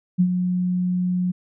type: tone with ADSR envelope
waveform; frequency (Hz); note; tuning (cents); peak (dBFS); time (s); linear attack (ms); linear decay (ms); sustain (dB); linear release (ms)
sine; 180.6; F#3; -42; -12; 0.18-1.32; 24; 68; -7; 14
effects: none